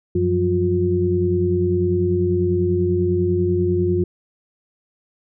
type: tone cluster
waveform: sine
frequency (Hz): 93.2 / 174.7 / 184.8 / 356.4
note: F#2 / F3 / F#3 / F4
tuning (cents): +13 / +1 / -2 / +35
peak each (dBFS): -21 / -26 / -27 / -18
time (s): 0.15-4.04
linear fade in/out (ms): 5
effects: none